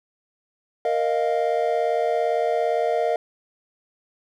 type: chord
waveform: triangle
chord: Bb suspended fourth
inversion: none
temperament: just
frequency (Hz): 466.2 / 621.6 / 699.2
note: Bb4 / Eb5 / F5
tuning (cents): 0 / -2 / +2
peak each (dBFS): -22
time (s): 0.85-3.16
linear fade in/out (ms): 2
effects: none